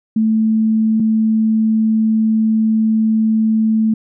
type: tone pair in turn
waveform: sine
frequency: 220 / 220 Hz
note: A3 / A3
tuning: 0 / 0 cents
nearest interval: unison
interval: 0 cents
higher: neither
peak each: -11 dBFS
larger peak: neither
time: 0.16-1 / 1-3.94 s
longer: second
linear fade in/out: 5 ms
effects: none